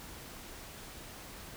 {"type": "silence", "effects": ["pink hiss -48 dBFS RMS until 1.56 s"]}